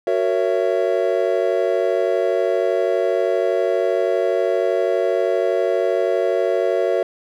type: chord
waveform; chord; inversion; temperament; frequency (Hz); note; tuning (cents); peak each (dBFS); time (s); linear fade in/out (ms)
triangle; F# dominant seventh; none; just; 370 / 462.5 / 555 / 666; F#4 / A#4 / C#5 / E5; 0 / -14 / +2 / +18; -20; 0.07-7.03; 2
effects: none